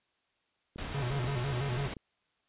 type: click train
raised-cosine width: 3 ms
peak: -31 dBFS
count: 6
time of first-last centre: 0.76-1.968 s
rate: 4.14 Hz
type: noise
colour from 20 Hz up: pink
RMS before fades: -39 dBFS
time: 0.78-1.94 s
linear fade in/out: 5 ms
type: tone with vibrato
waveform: square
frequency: 130.81 Hz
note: C3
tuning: in tune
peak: -32 dBFS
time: 0.94-1.88 s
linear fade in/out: 10 ms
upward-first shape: square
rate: 6 Hz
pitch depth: 120 cents each way
effects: white hiss -75 dBFS RMS until 2.48 s + resampled to 8000 Hz